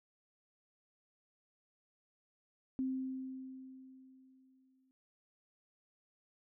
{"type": "tone with exponential decay", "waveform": "sine", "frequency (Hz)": 261.6, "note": "C4", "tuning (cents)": 0, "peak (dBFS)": -32, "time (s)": [2.79, 4.91], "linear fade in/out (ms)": 0, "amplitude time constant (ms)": 460, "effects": []}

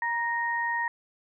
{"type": "tone pair together", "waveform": "sine", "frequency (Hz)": [941.9, 1861], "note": ["A#5", "A#6"], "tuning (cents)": [18, -3], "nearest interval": "octave", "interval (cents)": 1179, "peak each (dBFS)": [-29, -28], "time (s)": [0.02, 0.88], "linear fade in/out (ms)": 2, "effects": []}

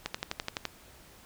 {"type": "click train", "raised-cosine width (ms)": 0.2, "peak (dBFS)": -14, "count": 8, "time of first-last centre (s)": [0.06, 0.653], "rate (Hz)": 11.8, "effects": ["pink hiss -55 dBFS RMS until 1.25 s"]}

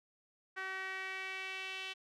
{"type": "tone with band-pass filter sweep", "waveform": "sawtooth", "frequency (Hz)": 380, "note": "F#4", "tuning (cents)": 46, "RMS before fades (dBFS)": -42, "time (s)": [0.56, 1.94], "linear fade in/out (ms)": 20, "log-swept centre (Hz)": [1700, 2900], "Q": 3.3, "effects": []}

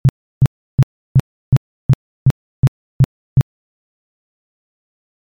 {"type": "tone bursts", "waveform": "sine", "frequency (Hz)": 132.5, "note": "C3", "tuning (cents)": 22, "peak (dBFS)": -4, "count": 10, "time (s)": [0.05, 3.41], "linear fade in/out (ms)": 0, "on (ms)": 39, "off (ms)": 330, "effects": ["MP3 96 kbps"]}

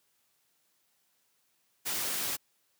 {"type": "noise", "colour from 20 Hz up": "white", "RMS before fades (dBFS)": -33, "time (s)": [1.85, 2.37], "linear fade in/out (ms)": 20, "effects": ["white hiss -73 dBFS RMS until 2.79 s", "high-pass 100 Hz 12 dB/octave"]}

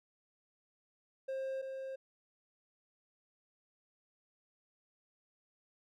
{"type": "tone pair in turn", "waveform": "triangle", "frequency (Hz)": [532, 532], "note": ["C5", "C5"], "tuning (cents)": [29, 29], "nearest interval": "unison", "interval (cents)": 0, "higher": "neither", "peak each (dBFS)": [-34, -38], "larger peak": "first", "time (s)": [[1.28, 1.62], [1.62, 1.96]], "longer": "neither", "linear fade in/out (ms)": 10, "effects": []}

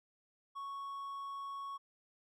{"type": "tone", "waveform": "triangle", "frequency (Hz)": 1108.7, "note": "C#6", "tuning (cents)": 0, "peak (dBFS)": -39, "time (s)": [0.55, 1.78], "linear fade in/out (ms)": 20, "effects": []}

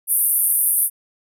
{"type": "band-pass noise", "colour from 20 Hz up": "pink", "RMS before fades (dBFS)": -18, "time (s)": [0.07, 0.9], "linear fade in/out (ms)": 50, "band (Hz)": [9300, 14000], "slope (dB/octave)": 96, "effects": []}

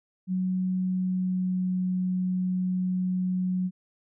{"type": "tone with pitch glide", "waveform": "sine", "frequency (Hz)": [185, 183.62], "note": ["F#3", "F#3"], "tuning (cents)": [0, -13], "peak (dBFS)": -24, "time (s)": [0.27, 3.71], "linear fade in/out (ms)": 50, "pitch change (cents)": -13, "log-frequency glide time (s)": [0.76, 1.79], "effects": []}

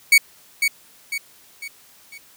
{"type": "tone with echo", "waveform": "40% pulse", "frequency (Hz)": 2244, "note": "C#7", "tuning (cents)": 21, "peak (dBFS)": -8, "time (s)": [0.12, 0.18], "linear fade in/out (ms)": 5, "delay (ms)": 500, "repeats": 4, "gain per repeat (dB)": -7, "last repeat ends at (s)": 2.18, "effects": ["white hiss -51 dBFS RMS until 2.36 s", "high-pass 60 Hz 12 dB/octave"]}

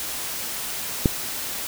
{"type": "click", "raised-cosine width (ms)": 3, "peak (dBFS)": -3, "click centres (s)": 1.058, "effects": ["white hiss -30 dBFS RMS until 1.67 s"]}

